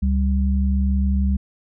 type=tone pair together; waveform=sine; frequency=69.3 / 196.01 Hz; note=C#2 / G3; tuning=0 / 0 cents; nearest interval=octave + tritone; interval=1800 cents; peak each=-17 / -22 dBFS; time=0.02-1.37 s; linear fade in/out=10 ms; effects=none